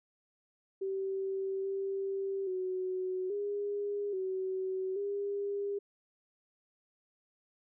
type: tone with pitch steps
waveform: sine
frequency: 386.3 / 390.1 / 371 / 407.8 / 377 / 402.9 Hz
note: G4 / G4 / F#4 / G#4 / F#4 / G4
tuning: -25 / -8 / +5 / -32 / +32 / +48 cents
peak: -32 dBFS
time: 0.81-5.79 s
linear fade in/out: 10 ms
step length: 830 ms
effects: none